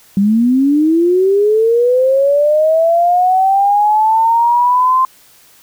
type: linear sweep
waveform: sine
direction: up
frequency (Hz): 192.3 to 1046.5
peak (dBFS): -8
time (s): 0.17-5.05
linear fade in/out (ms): 2
effects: white hiss -46 dBFS RMS until 5.62 s